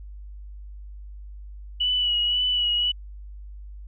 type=tone with vibrato; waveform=sine; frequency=2943 Hz; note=F#7; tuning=10 cents flat; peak=-20 dBFS; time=1.8-2.92 s; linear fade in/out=10 ms; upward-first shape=sine; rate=1.9 Hz; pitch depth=28 cents each way; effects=added 50 Hz sine -37 dBFS peak until 3.87 s